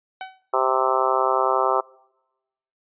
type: tone with exponential decay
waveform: sawtooth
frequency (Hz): 757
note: F#5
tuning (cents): +39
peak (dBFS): -24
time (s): 0.21-0.42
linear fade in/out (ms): 1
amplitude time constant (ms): 45
type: harmonic tone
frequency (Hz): 130.81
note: C3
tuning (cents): 0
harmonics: 3 / 4 / 5 / 6 / 7 / 8 / 9 / 10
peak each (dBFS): -26 / -26 / -26 / -26 / -26 / -26 / -26 / -26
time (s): 0.53-1.81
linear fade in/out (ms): 10
effects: noise-tail reverb RT60 1.0 s tail -25 dB re dry + resampled to 8000 Hz